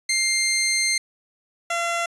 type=tone pair in turn; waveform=15% pulse; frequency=2100 / 682.8 Hz; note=C7 / F5; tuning=+6 / -39 cents; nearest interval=octave + perfect fifth; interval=1945 cents; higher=first; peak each=-13 / -16 dBFS; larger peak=first; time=0.09-0.98 / 1.7-2.06 s; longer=first; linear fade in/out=5 ms; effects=resampled to 24000 Hz